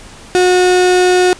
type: tone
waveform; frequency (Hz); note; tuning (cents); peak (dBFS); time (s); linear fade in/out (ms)
35% pulse; 363.4; F#4; -31; -6; 0.35-1.33; 0
effects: pink hiss -36 dBFS RMS until 1.39 s + resampled to 22050 Hz